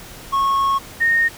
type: tone pair in turn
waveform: triangle / sine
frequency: 1096 / 1846.8 Hz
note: C#6 / A#6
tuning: -20 / -17 cents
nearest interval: major sixth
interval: 903 cents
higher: second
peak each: -13 dBFS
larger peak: neither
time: 0.32-0.79 / 1-1.29 s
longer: first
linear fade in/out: 20 ms
effects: pink hiss -38 dBFS RMS until 1.37 s